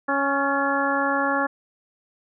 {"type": "harmonic tone with a mistuned harmonic", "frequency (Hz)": 277.2, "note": "C#4", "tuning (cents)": 0, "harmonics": [1, 2, 3, 4, 5, 6], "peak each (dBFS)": [-27, -27, -27, -27, -27, -27], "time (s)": [0.08, 1.47], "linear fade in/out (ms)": 10, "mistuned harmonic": 6, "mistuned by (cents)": 42, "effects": []}